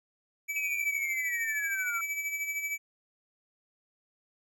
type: tone with tremolo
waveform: square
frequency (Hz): 2300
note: D7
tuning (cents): -37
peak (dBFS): -30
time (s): 0.48-2.78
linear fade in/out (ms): 20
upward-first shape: sine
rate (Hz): 13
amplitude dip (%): 55
type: linear sweep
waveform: sine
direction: down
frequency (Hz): 2573 to 1346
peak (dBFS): -32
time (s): 0.56-2.01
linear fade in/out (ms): 2
effects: none